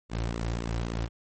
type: tone with flanger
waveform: sawtooth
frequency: 57.3 Hz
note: A#1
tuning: 29 cents flat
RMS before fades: -31 dBFS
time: 0.09-1.09 s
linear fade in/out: 50 ms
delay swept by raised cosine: 1.2 to 4.8 ms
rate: 3.7 Hz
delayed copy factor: -0.65
effects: MP3 32 kbps